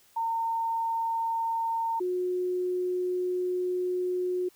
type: tone pair in turn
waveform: sine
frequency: 912 / 362.7 Hz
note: A#5 / F#4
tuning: -38 / -34 cents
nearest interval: octave + major third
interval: 1596 cents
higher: first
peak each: -26 dBFS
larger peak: neither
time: 0.16-2 / 2-4.49 s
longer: second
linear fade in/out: 10 ms
effects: white hiss -61 dBFS RMS until 4.55 s